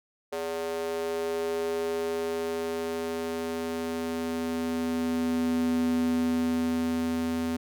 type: tone with high-pass filter sweep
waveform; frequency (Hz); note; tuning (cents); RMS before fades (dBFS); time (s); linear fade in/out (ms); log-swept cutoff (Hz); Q
square; 82.41; E2; 0; -29; 0.32-7.57; 10; 480 to 200; 4.3
effects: none